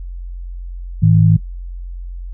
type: tone pair together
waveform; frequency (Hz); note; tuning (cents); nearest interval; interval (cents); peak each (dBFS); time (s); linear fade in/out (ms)
sine; 106.79 / 160; G#2 / D#3; +49 / +49; perfect fifth; 700; -10; 1.02-1.37; 10
effects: noise-tail reverb RT60 0.1 s tail -19 dB re dry + added 44 Hz sine -25 dBFS peak until 2.33 s